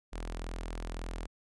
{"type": "tone with notch filter", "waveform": "sawtooth", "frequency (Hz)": 41.84, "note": "E1", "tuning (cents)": 27, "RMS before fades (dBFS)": -39, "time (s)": [0.12, 1.27], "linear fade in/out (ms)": 20, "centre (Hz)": 120, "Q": 0.75, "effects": ["resampled to 24000 Hz"]}